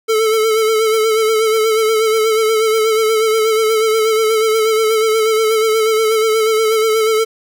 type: tone with vibrato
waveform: square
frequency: 440 Hz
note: A4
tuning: in tune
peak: -12 dBFS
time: 0.08-7.25 s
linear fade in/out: 20 ms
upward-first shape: sine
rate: 8.3 Hz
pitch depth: 39 cents each way
effects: 9-bit